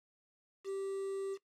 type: tone with quantisation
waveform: triangle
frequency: 390 Hz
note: G4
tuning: 9 cents flat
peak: -34 dBFS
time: 0.64-1.38 s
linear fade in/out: 50 ms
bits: 9
effects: noise-tail reverb RT60 0.1 s tail -17 dB re dry + low-pass 8000 Hz 12 dB/octave